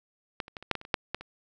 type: clicks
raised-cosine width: 0.3 ms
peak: -15 / -29 / -22 / -28 / -8 / -17 / -29 / -28 / -7 / -14 / -26 dBFS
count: 11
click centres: 0.402 / 0.481 / 0.568 / 0.626 / 0.713 / 0.753 / 0.814 / 0.851 / 0.942 / 1.146 / 1.21 s
effects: none

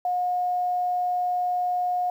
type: tone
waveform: sine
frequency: 720 Hz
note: F#5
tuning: 47 cents flat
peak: -22 dBFS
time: 0.05-2.1 s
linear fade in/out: 2 ms
effects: 9-bit

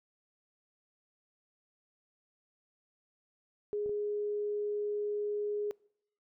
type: tone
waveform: sine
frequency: 415.3 Hz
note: G#4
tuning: in tune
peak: -31 dBFS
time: 3.73-5.71 s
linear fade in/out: 0 ms
type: clicks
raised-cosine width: 2 ms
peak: -36 dBFS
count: 2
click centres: 3.861 / 3.894 s
effects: noise-tail reverb RT60 0.7 s tail -25 dB re dry

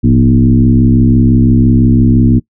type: tone with frequency modulation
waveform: sine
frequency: 170.8 Hz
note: F3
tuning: 38 cents flat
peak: -4 dBFS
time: 0.03-2.4 s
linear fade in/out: 20 ms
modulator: 65.9 Hz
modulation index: 1.8
effects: noise-tail reverb RT60 0.1 s tail -24 dB re dry

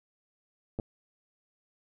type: clicks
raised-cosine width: 2 ms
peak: -21 dBFS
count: 2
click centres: 0.789 / 0.798 s
effects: none

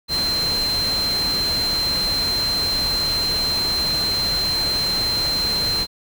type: tone in noise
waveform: sine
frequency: 4123 Hz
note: C8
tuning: 26 cents flat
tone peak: -19 dBFS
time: 0.08-5.87 s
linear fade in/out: 50 ms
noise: pink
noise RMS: -28 dBFS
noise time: 0.08-5.87 s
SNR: +6 dB
effects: none

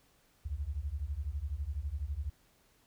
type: beating tone pair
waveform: sine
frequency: 66 / 78 Hz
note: C2 / D#2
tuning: +16 / +5 cents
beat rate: 12 Hz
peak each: -37 / -37 dBFS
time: 0.45-2.3 s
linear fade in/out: 10 ms
effects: pink hiss -68 dBFS RMS until 2.86 s

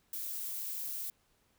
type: noise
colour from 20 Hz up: violet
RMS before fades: -39 dBFS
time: 0.13-1.1 s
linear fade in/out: 2 ms
effects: pink hiss -72 dBFS RMS until 1.58 s

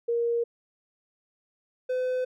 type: tone pair in turn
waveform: sine / triangle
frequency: 469.4 / 507.8 Hz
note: A#4 / B4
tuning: +12 / +48 cents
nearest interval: minor second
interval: 136 cents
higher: second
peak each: -23 dBFS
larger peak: neither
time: 0.08-0.44 / 1.89-2.25 s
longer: neither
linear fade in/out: 10 ms
effects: none

